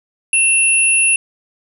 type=tone pair together; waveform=sine; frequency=2700 / 10182 Hz; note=E7 / D#9; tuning=+41 / +39 cents; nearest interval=octave + major seventh; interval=2298 cents; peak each=-13 dBFS; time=0.33-1.16 s; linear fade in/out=2 ms; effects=7-bit